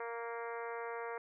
harmonic tone with a mistuned harmonic, 233.1 Hz, A#3, in tune, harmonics 2 / 3 / 4 / 5 / 6 / 7 / 8 / 9 / 10, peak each -42 / -48 / -46 / -49 / -50 / -52 / -54 / -53 / -60 dBFS, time 0-1.18 s, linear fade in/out 2 ms, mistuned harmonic 5, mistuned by -19 cents, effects none

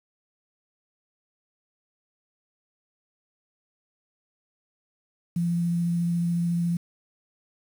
sine tone with vibrato, 171.5 Hz, F3, 31 cents flat, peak -22 dBFS, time 5.36-6.77 s, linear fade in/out 5 ms, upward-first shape sine, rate 14 Hz, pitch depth 10 cents each way, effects 8-bit

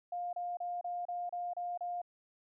sine tone bursts, 706 Hz, F5, 19 cents sharp, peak -35 dBFS, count 8, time 0.12-2.017 s, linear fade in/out 5 ms, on 210 ms, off 31 ms, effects none

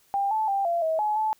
sine tone with pitch steps, 796 / 872 / 790 / 684 / 641 / 847 / 868 Hz, G5 / A5 / G5 / F5 / E5 / G#5 / A5, +26 / -16 / +13 / -36 / -49 / +34 / -24 cents, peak -22 dBFS, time 0.14-1.33 s, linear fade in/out 0 ms, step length 170 ms, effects white hiss -62 dBFS RMS until 1.39 s

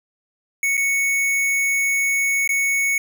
square tone with dropouts, 2217 Hz, C#7, in tune, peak -18 dBFS, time 0.63-2.98 s, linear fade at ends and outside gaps 2 ms, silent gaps 0.77-0.776 / 2.476-2.491 s, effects none

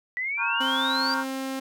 sine exponential sweep, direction up, 1945 to 4779 Hz, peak -26 dBFS, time 0.17-1.14 s, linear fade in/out 0 ms
sine chord, G half-diminished seventh, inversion first, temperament equal with one note detuned, 932.3 / 1108.7 / 1406.6 / 1568 Hz, Bb5 / Db6 / F6 / G6, 0 / 0 / +12 / 0 cents, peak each -29 / -33 / -30 / -31 dBFS, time 0.37-1.25 s, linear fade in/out 50 ms
sawtooth tone with pitch glide, 263.9 to 266.2 Hz, C4 to C4, +15 to +30 cents, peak -25 dBFS, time 0.6-1.6 s, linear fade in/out 10 ms, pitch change +15 cents, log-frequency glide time 0.74-1.41 s
effects none

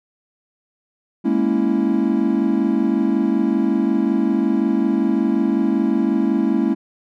triangle chord, A# half-diminished seventh, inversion third, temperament equal, 207.7 / 233.1 / 277.2 / 329.6 Hz, G#3 / A#3 / C#4 / E4, 0 / 0 / 0 / 0 cents, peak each -19 dBFS, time 1.24-6.75 s, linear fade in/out 20 ms, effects none

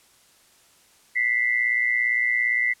sine tone pair together, 1975.5 / 2093 Hz, B6 / C7, 0 / 0 cents, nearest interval minor second, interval 100 cents, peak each -21 / -24 dBFS, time 1.15-2.74 s, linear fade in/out 20 ms, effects white hiss -57 dBFS RMS until 2.8 s + low-pass 11000 Hz 12 dB/octave

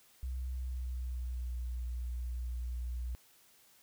sine tone with pitch glide, 63.6 to 60.66 Hz, C2 to B1, -48 to -30 cents, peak -35 dBFS, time 0.23-3.15 s, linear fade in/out 0 ms, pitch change -82 cents, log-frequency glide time 0.51-1.68 s, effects white hiss -64 dBFS RMS until 3.82 s

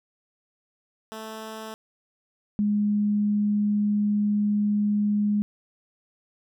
10% pulse / sine tone pair in turn, 219.7 / 207.4 Hz, A3 / G#3, -2 / -2 cents, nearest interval minor second, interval 100 cents, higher first, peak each -27 / -20 dBFS, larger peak second, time 1.12-1.74 / 2.59-5.42 s, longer second, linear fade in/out 0 ms, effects none

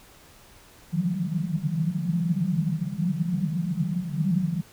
white band-pass noise, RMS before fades -26 dBFS, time 0.92-4.62 s, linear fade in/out 20 ms, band 150 to 190 Hz, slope 96 dB/octave, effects pink hiss -52 dBFS RMS until 4.72 s

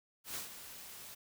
white noise with ADSR envelope, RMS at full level -40 dBFS, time 0.24-1.15 s, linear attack 110 ms, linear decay 130 ms, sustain -10 dB, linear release 13 ms, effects none

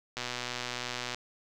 click train, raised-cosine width 0.2 ms, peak -17 dBFS, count 121, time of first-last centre 0.17-1.146 s, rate 123 Hz, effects none

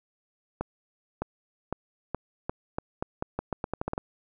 accelerating click train, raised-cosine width 1 ms, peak -15 dBFS, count 16, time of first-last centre 0.61-3.979 s, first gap 610 ms, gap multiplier 0.83, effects none

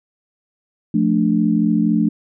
sine chord, D minor, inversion first, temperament just, 176.2 / 220.2 / 293.7 Hz, F3 / A3 / D4, +16 / +2 / 0 cents, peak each -19 / -16 / -19 dBFS, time 0.94-2.09 s, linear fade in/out 5 ms, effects none

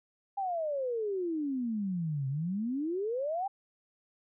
sine exponential two-way sweep, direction down then up, 811 to 130.81 to 811 Hz, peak -30 dBFS, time 0.37-3.48 s, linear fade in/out 10 ms, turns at 2.28 s, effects none

